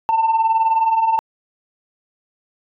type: beating tone pair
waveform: sine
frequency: 880 / 899 Hz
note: A5 / A5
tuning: 0 / +37 cents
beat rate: 19 Hz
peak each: -19 / -13 dBFS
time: 0.09-1.19 s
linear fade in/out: 0 ms
effects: tanh soft clip ceiling -10 dBFS